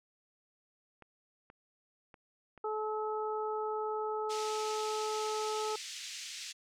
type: clicks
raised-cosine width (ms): 0.5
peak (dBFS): -38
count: 4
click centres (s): 1.023 / 1.501 / 2.142 / 2.577
type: harmonic tone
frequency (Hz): 430.4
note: A4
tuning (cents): -38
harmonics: 1 / 2 / 3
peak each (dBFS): -35 / -38 / -40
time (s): 2.64-5.76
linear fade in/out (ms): 5
type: band-pass noise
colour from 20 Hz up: white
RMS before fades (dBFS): -44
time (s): 4.29-6.53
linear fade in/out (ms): 20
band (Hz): 2100 to 6800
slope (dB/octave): 24
effects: none